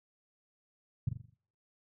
sine tone with echo, 123.47 Hz, B2, in tune, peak -25 dBFS, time 1.07-1.09 s, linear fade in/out 5 ms, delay 42 ms, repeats 6, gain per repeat -6 dB, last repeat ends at 1.342 s, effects noise-tail reverb RT60 0.5 s tail -22 dB re dry

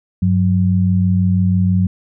sine tone pair together, 97 / 183.11 Hz, G2 / F#3, -18 / -18 cents, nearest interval major seventh, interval 1100 cents, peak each -14 dBFS, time 0.22-1.87 s, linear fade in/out 5 ms, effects none

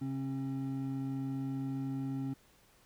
triangle tone pair together, 134.84 / 269.4 Hz, C#3 / C#4, -48 / -49 cents, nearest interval octave, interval 1199 cents, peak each -36 / -34 dBFS, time 0.01-2.34 s, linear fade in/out 10 ms, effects pink hiss -65 dBFS RMS until 2.85 s

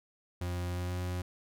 40% pulse tone with pitch glide, 88.6 to 89.89 Hz, F2 to F#2, +25 to -50 cents, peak -32 dBFS, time 0.41-1.22 s, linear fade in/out 5 ms, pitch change +25 cents, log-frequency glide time 0.7-0.98 s, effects none

